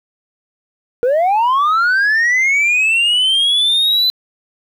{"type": "linear sweep", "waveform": "sine", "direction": "up", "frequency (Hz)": [466.2, 4044], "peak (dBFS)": -8, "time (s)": [1.03, 4.1], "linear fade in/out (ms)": 0, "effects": ["tanh soft clip ceiling -10 dBFS", "8-bit"]}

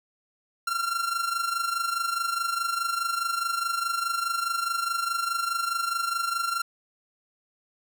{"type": "tone with amplitude modulation", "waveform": "45% pulse", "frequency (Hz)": 1372, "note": "F6", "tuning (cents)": -31, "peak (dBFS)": -23, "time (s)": [0.67, 6.62], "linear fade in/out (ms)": 5, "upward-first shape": "sine", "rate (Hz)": 24.8, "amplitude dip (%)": 65, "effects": []}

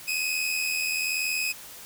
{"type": "tone pair together", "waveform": "sawtooth", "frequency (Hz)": [2500, 2581], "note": ["D#7", "E7"], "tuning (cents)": [8, -37], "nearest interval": "minor second", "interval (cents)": 55, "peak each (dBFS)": [-24, -27], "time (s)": [0.07, 1.53], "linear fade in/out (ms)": 20, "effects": ["white hiss -44 dBFS RMS until 1.85 s"]}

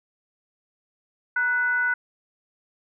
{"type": "tone with frequency modulation", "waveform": "sine", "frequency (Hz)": 1480, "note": "F#6", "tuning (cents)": 0, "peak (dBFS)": -20, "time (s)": [1.36, 1.94], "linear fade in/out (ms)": 5, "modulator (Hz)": 532, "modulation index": 0.39, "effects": []}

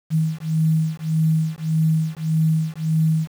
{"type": "beating tone pair", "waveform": "sine", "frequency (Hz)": [158.1, 159.8], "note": ["D#3", "D#3"], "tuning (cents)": [28, 47], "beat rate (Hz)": 1.7, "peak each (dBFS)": [-20, -20], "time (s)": [0.1, 3.28], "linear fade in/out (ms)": 50, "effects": ["7-bit"]}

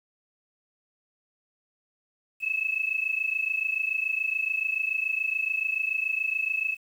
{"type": "tone pair together", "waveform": "sine", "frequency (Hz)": [2584, 2611], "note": ["E7", "E7"], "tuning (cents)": [-35, -17], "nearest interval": "unison", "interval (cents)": 18, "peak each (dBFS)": -28, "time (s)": [2.4, 6.77], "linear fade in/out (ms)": 50, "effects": ["9-bit"]}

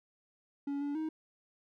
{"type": "tone with pitch steps", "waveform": "triangle", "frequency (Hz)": [282.3, 286.9, 314.7], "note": ["C#4", "D4", "D#4"], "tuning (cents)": [32, -40, 20], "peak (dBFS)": -31, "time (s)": [0.67, 1.09], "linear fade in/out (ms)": 5, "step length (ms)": 140, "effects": []}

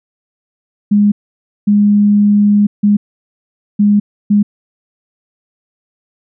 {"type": "tone bursts at uneven times", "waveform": "sine", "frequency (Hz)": 205.9, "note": "G#3", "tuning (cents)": -15, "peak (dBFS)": -6, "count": 5, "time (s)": [[0.91, 1.12], [1.67, 2.67], [2.83, 2.97], [3.79, 4], [4.3, 4.43]], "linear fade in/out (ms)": 10, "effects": []}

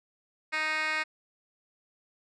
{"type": "tone with band-pass filter", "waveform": "10% pulse", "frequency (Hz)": 311.1, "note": "D#4", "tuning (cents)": 0, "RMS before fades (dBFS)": -30, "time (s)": [0.52, 1.04], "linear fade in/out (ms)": 20, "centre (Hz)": 2400, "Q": 2.5, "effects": ["resampled to 24000 Hz"]}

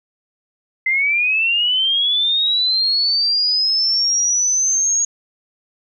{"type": "linear sweep", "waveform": "sine", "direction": "up", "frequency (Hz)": [2049, 6645], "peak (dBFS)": -14, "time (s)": [0.86, 5.05], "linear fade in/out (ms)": 5, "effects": []}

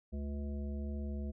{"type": "harmonic tone with a mistuned harmonic", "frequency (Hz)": 71, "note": "C#2", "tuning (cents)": 42, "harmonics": [1, 3, 5, 7, 9], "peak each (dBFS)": [-37, -42, -51, -54, -54], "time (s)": [0.12, 1.32], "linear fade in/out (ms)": 20, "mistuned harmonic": 3, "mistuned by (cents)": 15, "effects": []}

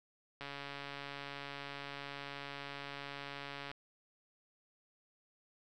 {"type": "click train", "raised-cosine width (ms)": 0.3, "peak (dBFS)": -28, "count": 467, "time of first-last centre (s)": [0.41, 3.715], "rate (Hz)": 141, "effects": []}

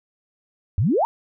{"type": "exponential sweep", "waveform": "sine", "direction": "up", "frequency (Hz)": [81.9, 973], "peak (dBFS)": -16, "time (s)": [0.78, 1.05], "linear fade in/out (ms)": 0, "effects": []}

